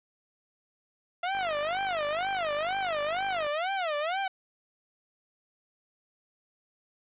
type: tone with vibrato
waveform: sawtooth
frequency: 679 Hz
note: F5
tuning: 49 cents flat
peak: -24 dBFS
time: 1.23-4.28 s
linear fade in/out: 5 ms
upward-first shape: sine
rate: 2.1 Hz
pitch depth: 260 cents each way
type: click train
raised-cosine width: 0.5 ms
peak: -27 dBFS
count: 107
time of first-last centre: 1.35-3.466 s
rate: 50.1 Hz
effects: resampled to 8000 Hz + 10-bit